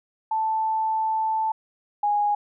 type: tone pair in turn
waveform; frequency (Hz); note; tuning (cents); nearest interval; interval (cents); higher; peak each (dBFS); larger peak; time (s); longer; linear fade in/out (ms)
sine; 880 / 826.8; A5 / G#5; 0 / -8; minor second; 108; first; -21 / -19; second; 0.31-1.52 / 2.03-2.35; first; 5
effects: none